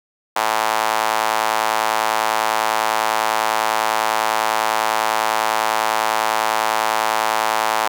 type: tone with high-pass filter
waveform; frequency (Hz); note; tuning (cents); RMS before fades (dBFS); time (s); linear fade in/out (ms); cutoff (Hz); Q
sawtooth; 110; A2; 0; -19; 0.36-7.88; 5; 860; 2.4
effects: none